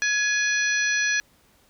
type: harmonic tone with a mistuned harmonic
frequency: 841 Hz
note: G#5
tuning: 22 cents sharp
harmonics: 2 / 3 / 4 / 5 / 6 / 7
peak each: -22 / -28 / -37 / -33 / -39 / -29 dBFS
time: 0.02-1.2 s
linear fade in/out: 0 ms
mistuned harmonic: 3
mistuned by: -35 cents
effects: pink hiss -60 dBFS RMS until 1.69 s